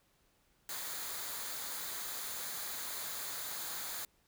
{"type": "noise with comb filter", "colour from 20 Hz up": "white", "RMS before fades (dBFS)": -41, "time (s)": [0.69, 4.05], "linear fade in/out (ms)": 2, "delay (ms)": 0.36, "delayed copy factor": -0.5, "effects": ["pink hiss -72 dBFS RMS until 4.27 s"]}